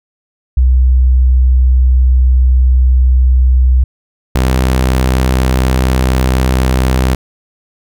sine / sawtooth tone pair in turn, 63.4 / 64.17 Hz, B1 / C2, +46 / -33 cents, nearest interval unison, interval 21 cents, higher second, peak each -5 dBFS, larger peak neither, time 0.57-3.84 / 4.35-7.15 s, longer first, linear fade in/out 5 ms, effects none

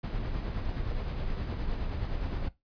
brown noise with tremolo, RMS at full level -31 dBFS, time 0.03-2.49 s, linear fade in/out 10 ms, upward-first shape sine, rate 9.6 Hz, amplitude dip 35%, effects noise-tail reverb RT60 0.2 s tail -19 dB re dry + resampled to 11025 Hz

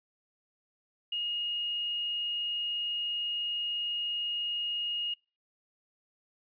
sine tone with quantisation, 2863 Hz, F7, 42 cents sharp, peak -30 dBFS, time 1.12-5.14 s, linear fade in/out 5 ms, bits 10, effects noise-tail reverb RT60 0.3 s tail -24 dB re dry + resampled to 11025 Hz

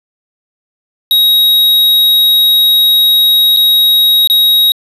square tone with dropouts, 3800 Hz, A#7, 33 cents sharp, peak -6 dBFS, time 1.11-4.72 s, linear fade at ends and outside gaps 1 ms, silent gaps 3.564-3.57 / 4.274-4.299 s, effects resampled to 32000 Hz

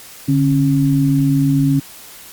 sine tone pair together, 144.9 / 273.5 Hz, D3 / C#4, -23 / -23 cents, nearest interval major seventh, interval 1100 cents, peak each -14 dBFS, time 0.28-1.8 s, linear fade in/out 10 ms, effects white hiss -38 dBFS RMS until 2.32 s + Opus 48 kbps

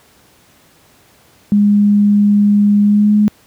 sine tone with pitch glide, 205.3 to 209.5 Hz, G#3 to G#3, -20 to +15 cents, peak -7 dBFS, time 1.52-3.28 s, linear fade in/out 0 ms, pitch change +35 cents, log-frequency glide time 2.82-3.13 s, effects pink hiss -49 dBFS RMS until 3.46 s + high-pass 80 Hz 12 dB/octave

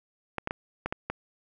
clicks, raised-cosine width 0.5 ms, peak -15 dBFS, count 6, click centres 0.383 / 0.474 / 0.509 / 0.86 / 0.925 / 1.1 s, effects none

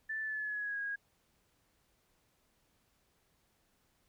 sine tone with pitch glide, 1760 to 1642.1 Hz, A6 to G#6, 0 to -20 cents, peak -35 dBFS, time 0.09-0.96 s, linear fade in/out 10 ms, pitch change -120 cents, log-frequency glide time 0.21-0.8 s, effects pink hiss -74 dBFS RMS until 4.08 s

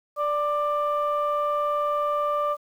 sine tone pair together, 587.3 / 1184.1 Hz, D5 / D6, 0 / +14 cents, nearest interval octave, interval 1214 cents, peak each -24 / -23 dBFS, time 0.16-2.57 s, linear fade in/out 50 ms, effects tanh soft clip ceiling -17 dBFS + 9-bit

